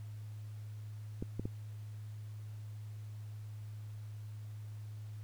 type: clicks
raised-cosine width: 3 ms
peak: -24 / -24 / -25 dBFS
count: 3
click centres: 1.225 / 1.396 / 1.455 s
effects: added 106 Hz sine -43 dBFS peak until 5.23 s + pink hiss -65 dBFS RMS until 5.23 s